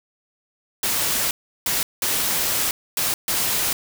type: noise bursts at uneven times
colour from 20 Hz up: white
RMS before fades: -22 dBFS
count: 5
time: 0.83-1.31 / 1.66-1.83 / 2.02-2.71 / 2.97-3.14 / 3.28-3.73 s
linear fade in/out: 2 ms
effects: none